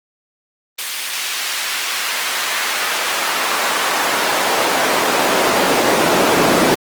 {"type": "noise with high-pass filter sweep", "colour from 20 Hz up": "brown", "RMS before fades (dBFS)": -17, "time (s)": [0.78, 6.75], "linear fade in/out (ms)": 10, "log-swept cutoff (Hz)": [3000, 300], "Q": 0.74, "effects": ["high-pass 150 Hz 12 dB/octave", "Opus 24 kbps"]}